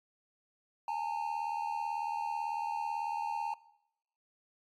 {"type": "tone pair together", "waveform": "triangle", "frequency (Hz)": [830.6, 908.7], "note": ["G#5", "A#5"], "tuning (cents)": [0, -44], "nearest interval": "major second", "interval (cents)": 156, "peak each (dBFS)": [-34, -32], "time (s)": [0.88, 3.54], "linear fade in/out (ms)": 2, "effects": ["noise-tail reverb RT60 0.8 s tail -20 dB re dry", "MP3 96 kbps"]}